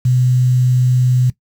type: tone with quantisation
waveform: sine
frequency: 125.9 Hz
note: B2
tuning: 34 cents sharp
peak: -10 dBFS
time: 0.05-1.3 s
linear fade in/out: 5 ms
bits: 6
effects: noise-tail reverb RT60 0.1 s tail -17 dB re dry